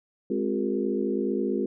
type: tone cluster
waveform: sine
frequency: 208.6 / 263.5 / 355.8 / 405.1 / 466.9 Hz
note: G#3 / C4 / F4 / G#4 / A#4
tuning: +8 / +12 / +32 / -43 / +3 cents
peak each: -30 / -30 / -29 / -31 / -34 dBFS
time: 0.3-1.66 s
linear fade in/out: 5 ms
effects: none